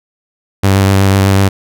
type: tone with vibrato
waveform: sawtooth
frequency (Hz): 97.4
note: G2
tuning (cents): -11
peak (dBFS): -3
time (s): 0.63-1.49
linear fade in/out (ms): 10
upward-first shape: triangle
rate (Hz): 8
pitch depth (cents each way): 24
effects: none